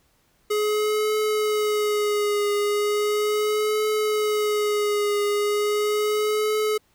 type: tone with vibrato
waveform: square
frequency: 420 Hz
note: G#4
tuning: 19 cents sharp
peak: -21 dBFS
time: 0.5-6.78 s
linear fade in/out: 10 ms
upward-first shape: triangle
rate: 0.37 Hz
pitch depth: 38 cents each way
effects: pink hiss -64 dBFS RMS until 6.94 s